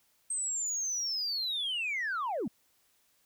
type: linear sweep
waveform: sine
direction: down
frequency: 8372 to 174.61 Hz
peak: -29 dBFS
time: 0.3-2.48 s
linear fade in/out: 5 ms
effects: tanh soft clip ceiling -28 dBFS + white hiss -70 dBFS RMS until 3.25 s